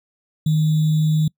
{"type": "tone with sample-and-hold", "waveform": "sine", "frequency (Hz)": 155.56, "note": "D#3", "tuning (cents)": 0, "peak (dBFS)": -14, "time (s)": [0.46, 1.28], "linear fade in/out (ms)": 5, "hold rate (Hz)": 3675, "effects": ["noise-tail reverb RT60 0.1 s tail -26 dB re dry"]}